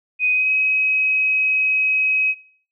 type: tone with pitch glide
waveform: sine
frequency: 2500 to 2541 Hz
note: D#7 to D#7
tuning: +8 to +36 cents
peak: -15 dBFS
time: 0.19-2.35 s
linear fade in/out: 50 ms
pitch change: +28 cents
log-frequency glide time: 0.32-0.5 s
effects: noise-tail reverb RT60 0.6 s tail -22 dB re dry